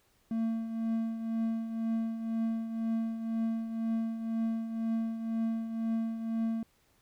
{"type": "tone with tremolo", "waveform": "triangle", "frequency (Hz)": 225.9, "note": "A3", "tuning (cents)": 46, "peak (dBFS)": -25, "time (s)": [0.31, 6.63], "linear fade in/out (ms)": 2, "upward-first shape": "triangle", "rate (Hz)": 2, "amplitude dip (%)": 65, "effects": ["pink hiss -69 dBFS RMS until 7.01 s"]}